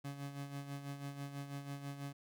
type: tone with tremolo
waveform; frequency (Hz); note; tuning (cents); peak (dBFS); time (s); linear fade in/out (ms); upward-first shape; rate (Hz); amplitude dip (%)
30% pulse; 140.8; C#3; +27; -38; 0.04-2.13; 10; sine; 6.1; 60
effects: none